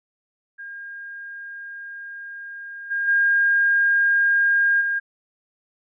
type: tone with level steps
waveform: sine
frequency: 1615 Hz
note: G#6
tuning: 49 cents flat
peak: -33 / -21 / -15 / -20 dBFS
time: 0.58-5 s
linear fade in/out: 20 ms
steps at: 2.9 / 3.07 / 4.8 s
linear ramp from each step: 20 ms
effects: none